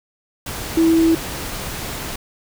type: tone in noise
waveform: sine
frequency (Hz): 327.4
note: E4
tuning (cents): -12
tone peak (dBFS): -11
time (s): 0.77-1.15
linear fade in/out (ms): 5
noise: pink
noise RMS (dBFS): -28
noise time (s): 0.46-2.16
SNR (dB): +14
effects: none